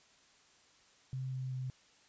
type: tone with pitch steps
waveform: sine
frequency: 130.81 / 129.91 / 129.01 Hz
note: C3 / C3 / C3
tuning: 0 / -12 / -24 cents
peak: -36 dBFS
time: 1.13-1.7 s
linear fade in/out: 0 ms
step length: 190 ms
effects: white hiss -65 dBFS RMS until 2.08 s + resampled to 16000 Hz